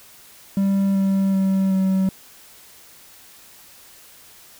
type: tone with pitch steps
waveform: triangle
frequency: 196 / 194.08 / 192.19 / 190.31 Hz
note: G3 / G3 / G3 / F#3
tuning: 0 / -17 / -34 / +49 cents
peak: -14 dBFS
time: 0.57-2.09 s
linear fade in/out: 2 ms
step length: 380 ms
effects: white hiss -47 dBFS RMS until 4.59 s